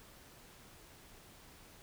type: silence
effects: pink hiss -58 dBFS RMS until 1.82 s